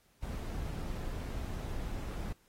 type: noise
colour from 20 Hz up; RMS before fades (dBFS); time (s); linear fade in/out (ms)
brown; -38; 0.22-2.33; 10
effects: pink hiss -69 dBFS RMS until 2.48 s + AAC 48 kbps